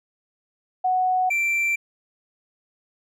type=tone pair in turn; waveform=sine / triangle; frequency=740 / 2349 Hz; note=F#5 / D7; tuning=0 / 0 cents; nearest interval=octave + minor sixth; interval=2000 cents; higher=second; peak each=-18 dBFS; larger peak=neither; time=0.84-1.3 / 1.3-1.76 s; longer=neither; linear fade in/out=10 ms; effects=none